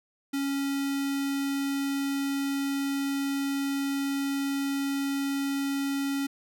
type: tone with notch filter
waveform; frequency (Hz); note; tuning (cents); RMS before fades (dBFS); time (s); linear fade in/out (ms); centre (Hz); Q
square; 277.2; C#4; 0; -29; 0.33-6.27; 10; 710; 1.3
effects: none